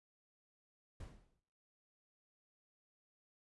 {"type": "noise with exponential decay", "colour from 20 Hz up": "brown", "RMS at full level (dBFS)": -45, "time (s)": [1, 1.4], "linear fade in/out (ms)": 5, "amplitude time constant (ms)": 85, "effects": ["noise-tail reverb RT60 1.0 s tail -26 dB re dry", "resampled to 24000 Hz"]}